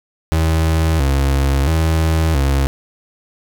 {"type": "tone with vibrato", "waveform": "35% pulse", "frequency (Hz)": 74.2, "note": "D2", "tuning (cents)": 18, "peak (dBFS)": -11, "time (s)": [0.32, 2.67], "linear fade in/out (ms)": 0, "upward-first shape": "square", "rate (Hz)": 0.74, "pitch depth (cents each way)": 140, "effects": []}